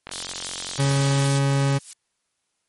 click train, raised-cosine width 0.3 ms, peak -17 dBFS, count 54, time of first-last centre 0.07-1.245 s, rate 45.1 Hz
pink high-pass noise, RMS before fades -32 dBFS, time 0.11-1.39 s, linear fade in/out 10 ms, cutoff 3000 Hz, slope 96 dB/octave
40% pulse tone, 138.59 Hz, C#3, in tune, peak -17 dBFS, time 0.78-1.79 s, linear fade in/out 20 ms
violet noise with exponential growth, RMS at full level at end -29 dBFS, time 1.53-1.93 s, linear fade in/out 0 ms, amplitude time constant 85 ms
effects white hiss -74 dBFS RMS until 2.68 s + MP3 48 kbps

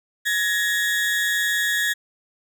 35% pulse tone pair together, 1685.8 / 1864.7 Hz, G#6 / A#6, +25 / 0 cents, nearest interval major second, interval 175 cents, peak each -20 / -22 dBFS, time 0.25-1.94 s, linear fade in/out 20 ms, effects none

